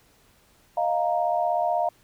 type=chord; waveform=sine; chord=Eb suspended second; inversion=none; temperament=equal; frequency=622.3 / 698.5 / 932.3 Hz; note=Eb5 / F5 / Bb5; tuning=0 / 0 / 0 cents; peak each=-27 / -23 / -29 dBFS; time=0.77-1.89 s; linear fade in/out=5 ms; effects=pink hiss -60 dBFS RMS until 2.03 s